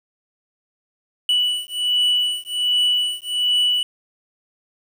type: beating tone pair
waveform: triangle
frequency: 2956 / 2957.3 Hz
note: F#7 / F#7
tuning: -2 / -2 cents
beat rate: 1.3 Hz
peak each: -19 dBFS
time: 1.29-3.83 s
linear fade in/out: 2 ms
effects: 8-bit